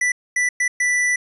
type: tone bursts at uneven times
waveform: square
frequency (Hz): 1975.5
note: B6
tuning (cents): 0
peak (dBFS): -17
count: 4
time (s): 0.01-0.12 / 0.36-0.49 / 0.6-0.68 / 0.8-1.16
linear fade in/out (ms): 5
effects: resampled to 24000 Hz